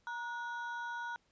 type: ring-modulated tone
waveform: triangle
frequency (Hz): 1200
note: D6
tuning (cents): +37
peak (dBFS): -33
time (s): 0.07-1.16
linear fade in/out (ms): 0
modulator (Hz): 258
effects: pink hiss -74 dBFS RMS until 1.31 s + resampled to 16000 Hz